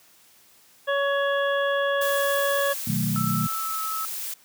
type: harmonic tone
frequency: 560 Hz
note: C#5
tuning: 18 cents sharp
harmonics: 1 / 2 / 3 / 5 / 6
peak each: -23 / -29 / -27 / -41 / -35 dBFS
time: 0.87-2.74 s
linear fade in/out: 20 ms
type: noise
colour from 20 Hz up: blue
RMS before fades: -32 dBFS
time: 2.01-4.34 s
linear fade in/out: 5 ms
type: chord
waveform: sine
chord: B dominant seventh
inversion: none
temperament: equal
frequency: 123.47 / 155.56 / 185 / 220 Hz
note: B2 / D#3 / F#3 / A3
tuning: 0 / 0 / 0 / 0 cents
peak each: -28 dBFS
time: 2.87-3.47 s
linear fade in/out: 5 ms
type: tone with pitch glide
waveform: sine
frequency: 1318.5 to 1298.1 Hz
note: E6 to E6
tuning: 0 to -27 cents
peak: -28 dBFS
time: 3.16-4.05 s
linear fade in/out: 0 ms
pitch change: -27 cents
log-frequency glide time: 3.44-3.83 s
effects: white hiss -56 dBFS RMS until 4.44 s + high-pass 80 Hz 12 dB/octave